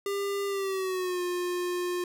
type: tone with pitch glide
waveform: square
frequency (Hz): 399.7 to 356.1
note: G4 to F4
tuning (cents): +34 to +34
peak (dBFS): -29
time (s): 0.06-2.04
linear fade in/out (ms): 2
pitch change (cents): -200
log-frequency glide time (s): 0.47-1.22
effects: none